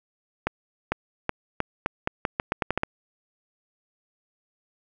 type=accelerating click train; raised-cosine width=0.5 ms; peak=-8 dBFS; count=13; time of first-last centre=0.47-2.834 s; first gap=450 ms; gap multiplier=0.83; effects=none